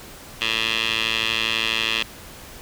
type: tone with band-pass filter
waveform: 15% pulse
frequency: 112.3 Hz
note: A2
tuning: 36 cents sharp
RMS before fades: -23 dBFS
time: 0.41-2.03 s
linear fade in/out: 5 ms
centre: 3000 Hz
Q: 4.3
effects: pink hiss -41 dBFS RMS until 2.61 s